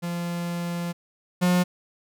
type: tone pair in turn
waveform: 45% pulse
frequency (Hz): 172.7 / 178.98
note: F3 / F3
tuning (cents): -19 / +43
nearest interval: minor second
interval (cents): 62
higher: second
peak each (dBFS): -27 / -18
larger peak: second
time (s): 0.02-0.93 / 1.41-1.64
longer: first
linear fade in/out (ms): 20
effects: none